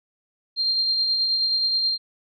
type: tone with tremolo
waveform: sine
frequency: 4186 Hz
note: C8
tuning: in tune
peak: -18 dBFS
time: 0.56-1.98 s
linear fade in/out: 50 ms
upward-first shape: sine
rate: 9.4 Hz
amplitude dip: 30%
effects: none